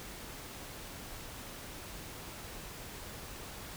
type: silence
effects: pink hiss -46 dBFS RMS until 3.76 s